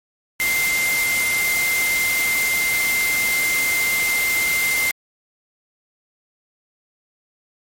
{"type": "tone in noise", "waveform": "sine", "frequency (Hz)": 2091, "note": "C7", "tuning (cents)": -2, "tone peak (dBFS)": -18, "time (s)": [0.4, 4.91], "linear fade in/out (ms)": 0, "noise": "white", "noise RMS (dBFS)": -24, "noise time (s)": [0.4, 4.91], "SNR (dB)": 3, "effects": ["MP3 64 kbps"]}